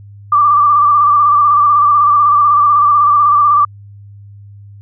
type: tone with vibrato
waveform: sine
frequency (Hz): 1174.7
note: D6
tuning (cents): 0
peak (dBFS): -6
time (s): 0.32-3.65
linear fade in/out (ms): 5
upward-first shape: square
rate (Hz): 16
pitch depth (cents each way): 34
effects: added 101 Hz sine -33 dBFS peak until 4.81 s